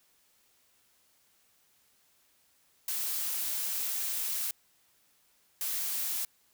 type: noise bursts at uneven times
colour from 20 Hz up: blue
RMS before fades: -33 dBFS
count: 2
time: 2.88-4.51 / 5.61-6.25 s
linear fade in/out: 2 ms
effects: white hiss -68 dBFS RMS until 6.53 s